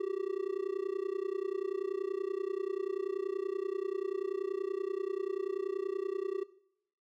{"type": "tone with amplitude modulation", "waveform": "triangle", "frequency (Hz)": 386.3, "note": "G4", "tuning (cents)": -25, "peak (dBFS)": -26, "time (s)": [0, 6.44], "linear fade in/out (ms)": 10, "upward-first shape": "sine", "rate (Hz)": 30.4, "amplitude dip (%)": 100, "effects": ["noise-tail reverb RT60 0.7 s tail -18 dB re dry"]}